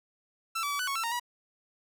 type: tone with pitch steps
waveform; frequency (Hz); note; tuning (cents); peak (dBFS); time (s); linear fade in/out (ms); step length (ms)
sawtooth; 1335 / 1151 / 1144 / 1492 / 1106 / 1340 / 927 / 967; E6 / D6 / D6 / F#6 / C#6 / E6 / A#5 / B5; +22 / -35 / -46 / +14 / -4 / +28 / -10 / -37; -26; 0.55-1.198; 10; 81
effects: none